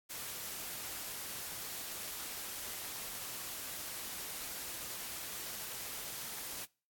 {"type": "noise", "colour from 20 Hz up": "white", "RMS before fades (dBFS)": -43, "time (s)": [0.09, 6.66], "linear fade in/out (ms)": 20, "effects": ["noise-tail reverb RT60 0.4 s tail -26 dB re dry", "AAC 64 kbps"]}